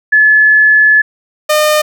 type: tone pair in turn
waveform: sine / sawtooth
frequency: 1719 / 607.8 Hz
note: A6 / D#5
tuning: -41 / -41 cents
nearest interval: octave + tritone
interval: 1800 cents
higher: first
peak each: -4 dBFS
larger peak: neither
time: 0.12-1.02 / 1.49-1.82 s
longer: first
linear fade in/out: 10 ms
effects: none